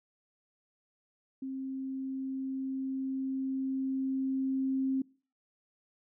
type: tone with level ramp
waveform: sine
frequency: 265.8 Hz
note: C4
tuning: 27 cents sharp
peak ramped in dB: -35 to -27 dBFS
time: 1.42-5.02 s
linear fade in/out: 5 ms
effects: noise-tail reverb RT60 0.4 s tail -24 dB re dry